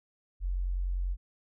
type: tone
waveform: sine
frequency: 45.17 Hz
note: F#1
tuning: 41 cents flat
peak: -28 dBFS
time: 0.4-1.17 s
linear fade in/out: 50 ms
effects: none